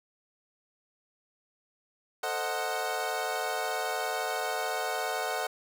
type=chord; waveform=25% pulse; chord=A diminished seventh; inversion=none; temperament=equal with one note detuned; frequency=445.4 / 523.3 / 622.3 / 740 Hz; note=A4 / C5 / Eb5 / Gb5; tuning=+21 / 0 / 0 / 0 cents; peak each=-33 / -34 / -33 / -29 dBFS; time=2.23-5.47 s; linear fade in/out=5 ms; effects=none